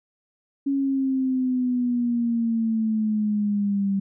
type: exponential sweep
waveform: sine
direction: down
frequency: 278.2 to 195.1 Hz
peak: -20 dBFS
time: 0.66-4 s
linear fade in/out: 10 ms
effects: none